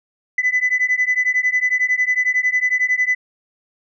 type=beating tone pair; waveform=sine; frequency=1997 / 2008 Hz; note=B6 / B6; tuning=+19 / +28 cents; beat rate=11 Hz; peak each=-17 / -17 dBFS; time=0.38-3.15 s; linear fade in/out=5 ms; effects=tanh soft clip ceiling -10 dBFS